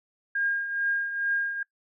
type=tone with tremolo; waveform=sine; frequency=1617 Hz; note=G#6; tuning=47 cents flat; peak=-22 dBFS; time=0.35-1.63 s; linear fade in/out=5 ms; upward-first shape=triangle; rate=2.3 Hz; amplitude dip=65%; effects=noise-tail reverb RT60 0.1 s tail -22 dB re dry